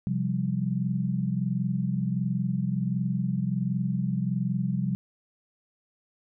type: chord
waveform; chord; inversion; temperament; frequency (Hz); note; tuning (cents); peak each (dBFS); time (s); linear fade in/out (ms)
sine; C suspended fourth; none; equal; 130.81 / 174.61 / 196; C3 / F3 / G3; 0 / 0 / 0; -29; 0.07-4.95; 0
effects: none